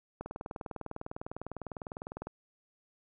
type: click train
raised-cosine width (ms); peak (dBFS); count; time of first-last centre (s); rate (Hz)
1; -25; 42; 0.21-2.27; 19.9
effects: none